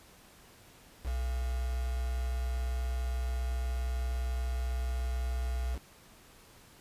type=tone with quantisation; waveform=sine; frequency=62.3 Hz; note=B1; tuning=16 cents sharp; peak=-30 dBFS; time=1.03-5.79 s; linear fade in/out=50 ms; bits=7; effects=pink hiss -57 dBFS RMS until 6.8 s + resampled to 32000 Hz